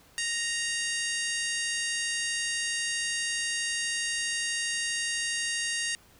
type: harmonic tone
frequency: 932.3 Hz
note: A#5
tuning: in tune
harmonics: 2 / 3 / 4 / 5 / 6 / 7 / 8 / 9 / 10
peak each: -33 / -35 / -40 / -37 / -41 / -37 / -43 / -40 / -38 dBFS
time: 0.18-5.95 s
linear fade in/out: 0 ms
effects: pink hiss -58 dBFS RMS until 6.19 s